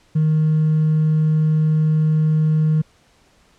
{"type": "tone with hard clipping", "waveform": "triangle", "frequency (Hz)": 155.56, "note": "D#3", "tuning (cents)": 0, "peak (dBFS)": -13, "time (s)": [0.15, 2.82], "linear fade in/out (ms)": 10, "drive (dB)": 2, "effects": ["pink hiss -56 dBFS RMS until 3.58 s", "low-pass 8000 Hz 12 dB/octave"]}